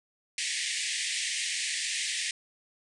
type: band-pass noise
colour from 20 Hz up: pink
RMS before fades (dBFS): -32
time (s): 0.38-2.31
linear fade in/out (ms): 2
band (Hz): 1800 to 9500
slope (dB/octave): 96
effects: none